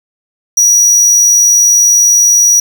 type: tone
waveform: square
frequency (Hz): 5800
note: F#8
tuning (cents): -35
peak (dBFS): -5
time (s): 0.57-2.6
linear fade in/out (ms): 5
effects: none